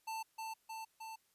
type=tone with echo; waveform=square; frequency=889 Hz; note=A5; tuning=18 cents sharp; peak=-40 dBFS; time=0.07-0.23 s; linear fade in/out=10 ms; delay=310 ms; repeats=3; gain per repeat=-2 dB; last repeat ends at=1.16 s; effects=white hiss -75 dBFS RMS until 1.34 s + resampled to 32000 Hz